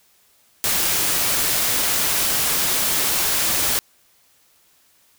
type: noise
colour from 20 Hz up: white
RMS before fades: -20 dBFS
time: 0.64-3.79 s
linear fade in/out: 0 ms
effects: white hiss -58 dBFS RMS until 5.18 s